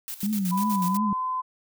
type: noise with tremolo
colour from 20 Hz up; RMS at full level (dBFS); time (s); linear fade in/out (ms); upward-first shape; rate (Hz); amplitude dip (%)
blue; -34; 0.08-0.97; 0; square; 8.1; 75
type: tone with vibrato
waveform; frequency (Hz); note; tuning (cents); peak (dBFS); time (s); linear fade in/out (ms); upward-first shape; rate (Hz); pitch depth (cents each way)
sine; 196; G3; 0; -23; 0.23-1.13; 2; triangle; 2.8; 190
type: tone with pitch glide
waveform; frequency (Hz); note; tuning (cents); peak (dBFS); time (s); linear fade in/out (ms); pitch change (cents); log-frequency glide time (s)
sine; 994 to 1023.1; B5 to C6; +11 to -39; -25; 0.51-1.42; 20; +50; 0.75-1.14
effects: none